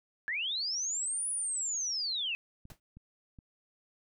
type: linear two-way sweep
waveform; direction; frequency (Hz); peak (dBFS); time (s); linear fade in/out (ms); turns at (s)
sine; up then down; 1653 to 9956 to 2513; -31; 0.28-2.35; 0; 1.29
type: clicks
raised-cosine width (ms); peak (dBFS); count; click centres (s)
5; -38; 4; 2.654 / 2.718 / 2.97 / 3.388
type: noise with exponential decay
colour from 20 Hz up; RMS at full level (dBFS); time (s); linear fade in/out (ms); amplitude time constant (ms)
pink; -47; 2.7-2.8; 2; 21
effects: none